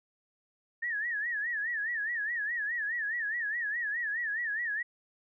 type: tone with vibrato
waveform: sine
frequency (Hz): 1792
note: A6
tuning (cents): +31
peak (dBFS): -30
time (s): 0.82-4.83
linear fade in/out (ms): 10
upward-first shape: sine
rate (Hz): 4.8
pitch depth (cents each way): 140
effects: none